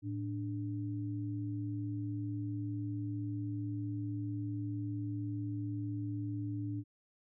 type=tone pair together; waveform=sine; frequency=109.75 / 293.7 Hz; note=A2 / D4; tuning=-4 / 0 cents; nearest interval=octave + perfect fourth; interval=1704 cents; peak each=-37 / -39 dBFS; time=0.02-6.84 s; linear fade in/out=50 ms; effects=none